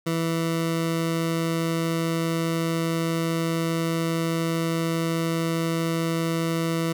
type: tone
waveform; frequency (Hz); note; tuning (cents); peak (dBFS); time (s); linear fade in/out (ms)
20% pulse; 164.81; E3; 0; -18; 0.06-6.93; 10
effects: none